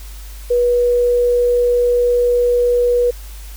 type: tone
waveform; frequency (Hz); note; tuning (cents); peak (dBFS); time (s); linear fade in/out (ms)
sine; 485.5; B4; -30; -11; 0.5-3.11; 10
effects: added 50 Hz sine -30 dBFS peak until 3.56 s + white hiss -41 dBFS RMS until 3.56 s